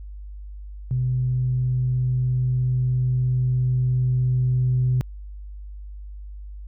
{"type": "tone with level ramp", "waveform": "sine", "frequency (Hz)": 126.9, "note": "B2", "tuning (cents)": 47, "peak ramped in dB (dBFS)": [-19, -16], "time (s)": [0.91, 5.01], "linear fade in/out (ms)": 0, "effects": ["tanh soft clip ceiling -13 dBFS", "added 50 Hz sine -34 dBFS peak until 6.67 s"]}